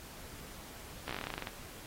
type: slowing click train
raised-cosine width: 0.3 ms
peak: -22 dBFS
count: 15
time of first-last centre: 1.08-1.472 s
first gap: 14 ms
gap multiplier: 1.1
effects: pink hiss -50 dBFS RMS until 1.86 s + AAC 48 kbps